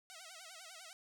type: tone with vibrato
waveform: 5% pulse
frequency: 698.5 Hz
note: F5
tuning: in tune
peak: -39 dBFS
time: 0.1-0.93 s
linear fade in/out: 0 ms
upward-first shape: sine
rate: 10 Hz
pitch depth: 170 cents each way
effects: none